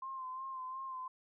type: tone with vibrato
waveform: sine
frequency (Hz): 1046.5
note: C6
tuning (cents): 0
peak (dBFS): -40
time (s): 0.02-1.08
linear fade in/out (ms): 5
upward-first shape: sine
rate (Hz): 2.8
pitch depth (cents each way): 38
effects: none